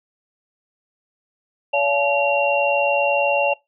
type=tone cluster; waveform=sine; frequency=568 / 688 / 858 / 2754 Hz; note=C#5 / F5 / A5 / F7; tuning=+42 / -26 / -44 / -25 cents; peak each=-19 / -25 / -23 / -21 dBFS; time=1.73-3.54 s; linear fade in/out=10 ms; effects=noise-tail reverb RT60 0.2 s tail -23 dB re dry